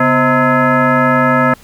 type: tone with frequency modulation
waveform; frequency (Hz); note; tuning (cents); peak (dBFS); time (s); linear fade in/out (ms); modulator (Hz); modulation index
sine; 525; C5; +6; -8; 0-1.54; 5; 387; 3.2
effects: pink hiss -43 dBFS RMS until 1.63 s